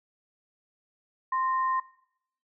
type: tone pair together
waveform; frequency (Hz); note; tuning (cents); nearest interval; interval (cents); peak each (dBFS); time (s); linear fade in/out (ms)
sine; 1044 / 1842.7; C6 / A#6; -4 / -21; minor seventh; 983; -25 / -37; 1.32-1.8; 5
effects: noise-tail reverb RT60 0.7 s tail -19 dB re dry